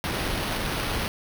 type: noise with sample-and-hold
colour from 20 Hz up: pink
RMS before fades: -28 dBFS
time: 0.04-1.08 s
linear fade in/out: 0 ms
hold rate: 7350 Hz
effects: none